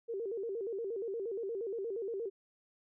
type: tone with vibrato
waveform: sine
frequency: 425 Hz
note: G#4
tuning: 40 cents sharp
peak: -35 dBFS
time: 0.08-2.3 s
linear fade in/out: 20 ms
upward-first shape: square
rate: 8.5 Hz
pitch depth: 150 cents each way
effects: none